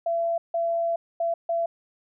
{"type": "tone bursts at uneven times", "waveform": "sine", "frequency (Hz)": 674, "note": "E5", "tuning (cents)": 38, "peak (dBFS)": -22, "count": 4, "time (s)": [[0.06, 0.38], [0.54, 0.96], [1.2, 1.34], [1.49, 1.66]], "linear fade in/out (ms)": 5, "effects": []}